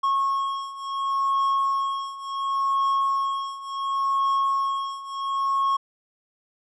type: beating tone pair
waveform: triangle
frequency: 1093 / 1093.7 Hz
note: C#6 / C#6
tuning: -25 / -24 cents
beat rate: 0.7 Hz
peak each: -25 / -22 dBFS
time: 0.03-5.77 s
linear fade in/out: 10 ms
effects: resampled to 22050 Hz